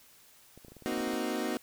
clicks, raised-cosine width 2 ms, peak -37 dBFS, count 11, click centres 0.576 / 0.648 / 0.683 / 0.72 / 0.767 / 0.823 / 0.923 / 0.976 / 1.007 / 1.075 / 1.137 s
30% pulse chord, C half-diminished seventh, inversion third, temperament equal, 233.1 / 261.6 / 311.1 / 370 Hz, Bb3 / C4 / Eb4 / Gb4, 0 / 0 / 0 / 0 cents, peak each -34 dBFS, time 0.86-1.57 s, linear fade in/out 0 ms
effects white hiss -59 dBFS RMS until 1.62 s

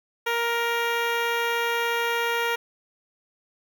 10% pulse tone with notch filter, 468.4 Hz, A#4, 8 cents sharp, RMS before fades -25 dBFS, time 0.26-2.56 s, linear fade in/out 10 ms, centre 8000 Hz, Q 0.79, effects none

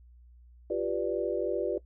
sine chord, G dominant seventh, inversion third, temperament equal, 349.2 / 392 / 493.9 / 587.3 Hz, F4 / G4 / B4 / D5, 0 / 0 / 0 / 0 cents, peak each -33 dBFS, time 0.7-1.78 s, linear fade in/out 5 ms, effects noise-tail reverb RT60 0.1 s tail -19 dB re dry + added 60 Hz sine -52 dBFS peak until 1.85 s

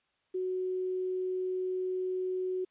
sine tone with quantisation, 370 Hz, F#4, in tune, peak -30 dBFS, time 0.34-2.65 s, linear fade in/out 10 ms, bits 10, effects white hiss -75 dBFS RMS until 2.7 s + resampled to 8000 Hz

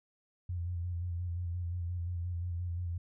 sine tone with vibrato, 87.31 Hz, F2, in tune, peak -33 dBFS, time 0.49-2.98 s, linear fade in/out 5 ms, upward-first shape square, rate 5.7 Hz, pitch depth 35 cents each way, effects none

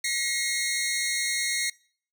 15% pulse tone pair together, 1911.2 / 2149 Hz, A#6 / C7, +43 / +46 cents, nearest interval major second, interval 203 cents, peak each -24 / -21 dBFS, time 0.04-1.7 s, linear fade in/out 5 ms, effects noise-tail reverb RT60 0.5 s tail -23 dB re dry

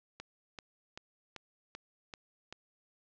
click train, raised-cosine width 0.2 ms, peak -26 dBFS, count 7, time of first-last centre 0.2-2.526 s, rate 2.58 Hz, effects low-pass 6000 Hz 12 dB/octave

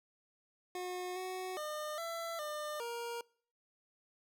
25% pulse tone with pitch steps, 362.5 / 371.1 / 606 / 669 / 601 / 470.4 Hz, F#4 / F#4 / D#5 / E5 / D5 / A#4, -35 / +5 / -46 / +25 / +40 / +16 cents, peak -35 dBFS, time 0.75-3.21 s, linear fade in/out 2 ms, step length 410 ms, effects noise-tail reverb RT60 0.5 s tail -25 dB re dry

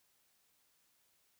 silence, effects white hiss -74 dBFS RMS until 1.39 s

